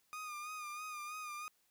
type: tone with vibrato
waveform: 30% pulse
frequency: 1223 Hz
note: D#6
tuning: 30 cents flat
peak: -40 dBFS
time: 0.13-1.48 s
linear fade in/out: 0 ms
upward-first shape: sine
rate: 3.1 Hz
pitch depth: 45 cents each way
effects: white hiss -75 dBFS RMS until 1.7 s